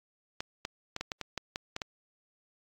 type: clicks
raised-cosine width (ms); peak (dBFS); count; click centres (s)
0.2; -17; 10; 0.405 / 0.651 / 0.964 / 1.01 / 1.118 / 1.213 / 1.377 / 1.559 / 1.764 / 1.818
effects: AAC 48 kbps